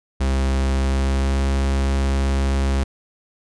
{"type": "tone with pitch glide", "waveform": "45% pulse", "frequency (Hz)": [66.8, 67.77], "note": ["C2", "C#2"], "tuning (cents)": [36, -39], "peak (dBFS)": -17, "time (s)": [0.2, 2.84], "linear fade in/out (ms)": 10, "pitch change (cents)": 25, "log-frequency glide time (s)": [0.75, 1.44], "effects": ["resampled to 22050 Hz"]}